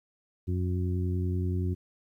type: harmonic tone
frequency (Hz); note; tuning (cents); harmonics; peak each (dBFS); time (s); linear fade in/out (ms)
90.5; F#2; -38; 1 / 2 / 3 / 4; -27 / -35 / -38 / -38; 0.47-1.75; 20
effects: 11-bit